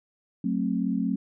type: chord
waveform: sine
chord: F# diminished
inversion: none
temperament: just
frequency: 185 / 222 / 266.4 Hz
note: F#3 / A3 / C4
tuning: 0 / +16 / +31 cents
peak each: -28 dBFS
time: 0.44-1.16 s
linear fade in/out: 5 ms
effects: none